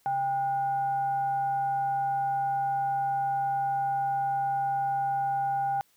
sine tone with frequency modulation, 795 Hz, G5, 24 cents sharp, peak -25 dBFS, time 0.06-5.81 s, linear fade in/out 0 ms, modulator 659 Hz, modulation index 0.26, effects white hiss -66 dBFS RMS until 5.96 s

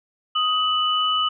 sine tone pair together, 1252 / 2973 Hz, D#6 / F#7, +10 / +8 cents, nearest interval octave + minor third, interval 1498 cents, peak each -21 dBFS, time 0.35-1.29 s, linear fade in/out 10 ms, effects none

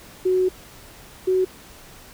sine tone pair in turn, 370 / 372.8 Hz, F#4 / F#4, 0 / +13 cents, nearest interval unison, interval 13 cents, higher second, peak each -16 dBFS, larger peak neither, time 0.25-0.49 / 1.27-1.45 s, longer first, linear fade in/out 10 ms, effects pink hiss -45 dBFS RMS until 2.13 s

